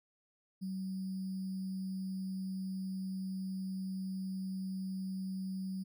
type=tone with sample-and-hold; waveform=sine; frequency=189.3 Hz; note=F#3; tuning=40 cents sharp; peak=-36 dBFS; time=0.61-5.84 s; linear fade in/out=20 ms; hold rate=4900 Hz; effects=none